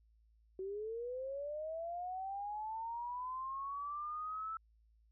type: linear sweep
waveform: sine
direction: up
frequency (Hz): 372.4 to 1324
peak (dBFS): -39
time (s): 0.59-4.57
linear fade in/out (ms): 2
effects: added 55 Hz sine -66 dBFS peak until 5.11 s